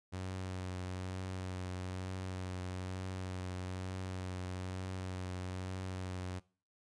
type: tone with vibrato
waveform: sawtooth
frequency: 92.5 Hz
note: F#2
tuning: in tune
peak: -35 dBFS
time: 0.12-6.4 s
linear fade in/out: 20 ms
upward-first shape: triangle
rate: 1.1 Hz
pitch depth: 23 cents each way
effects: noise-tail reverb RT60 0.4 s tail -22 dB re dry + resampled to 22050 Hz